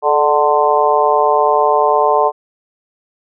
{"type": "harmonic tone with a mistuned harmonic", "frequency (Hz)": 148.8, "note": "D3", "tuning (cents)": 23, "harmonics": [3, 4, 5, 6, 7], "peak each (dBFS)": [-16, -16, -16, -16, -16], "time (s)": [0.02, 2.32], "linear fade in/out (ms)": 50, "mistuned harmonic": 3, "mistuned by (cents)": -46, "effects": []}